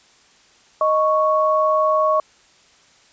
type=tone pair together; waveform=sine; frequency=622.2 / 1108.7 Hz; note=D#5 / C#6; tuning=0 / 0 cents; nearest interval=minor seventh; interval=1000 cents; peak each=-17 dBFS; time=0.81-2.2 s; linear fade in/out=2 ms; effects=white hiss -53 dBFS RMS until 3.12 s + resampled to 16000 Hz